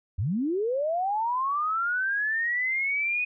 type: linear sweep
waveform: sine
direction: up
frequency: 76 to 2500 Hz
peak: -24 dBFS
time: 0.18-3.25 s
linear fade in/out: 10 ms
effects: none